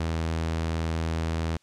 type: tone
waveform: sawtooth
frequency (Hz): 81.4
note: E2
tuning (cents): -21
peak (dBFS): -22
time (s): 0-1.57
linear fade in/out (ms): 5
effects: white hiss -66 dBFS RMS until 1.62 s + low-pass 7000 Hz 12 dB/octave